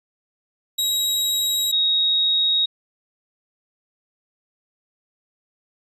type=tone pair in turn; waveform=sawtooth / sine; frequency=3828 / 3773 Hz; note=A#7 / A#7; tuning=+45 / +20 cents; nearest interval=unison; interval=25 cents; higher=first; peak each=-16 dBFS; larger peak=neither; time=0.78-1.72 / 1.72-2.66 s; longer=neither; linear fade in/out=10 ms; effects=resampled to 32000 Hz